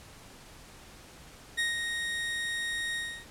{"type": "tone with ADSR envelope", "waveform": "30% pulse", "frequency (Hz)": 1867, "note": "A#6", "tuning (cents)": 2, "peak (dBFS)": -23, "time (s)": [1.57, 3.26], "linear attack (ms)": 21, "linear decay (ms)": 160, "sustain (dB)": -5, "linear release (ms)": 300, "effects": ["pink hiss -51 dBFS RMS until 3.3 s", "low-pass 11000 Hz 12 dB/octave"]}